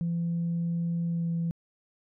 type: tone with pitch glide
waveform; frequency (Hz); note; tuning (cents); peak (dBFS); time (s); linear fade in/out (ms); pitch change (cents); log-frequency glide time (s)
sine; 169.4 to 167.65; E3 to E3; +48 to +30; -25; 0.01-1.51; 0; -18; 1.07-1.3
effects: tanh soft clip ceiling -23 dBFS